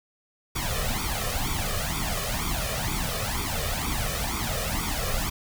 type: noise with flanger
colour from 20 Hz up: pink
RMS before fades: -28 dBFS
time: 0.55-5.3 s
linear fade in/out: 10 ms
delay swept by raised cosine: 0.86 to 1.69 ms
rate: 2.1 Hz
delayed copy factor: +0.8
effects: none